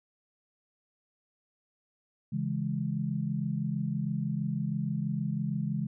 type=chord; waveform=sine; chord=C# minor; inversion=none; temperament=equal; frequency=138.59 / 164.81 / 207.7 Hz; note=C#3 / E3 / G#3; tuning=0 / 0 / 0 cents; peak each=-33 dBFS; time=2.32-5.87 s; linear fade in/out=10 ms; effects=none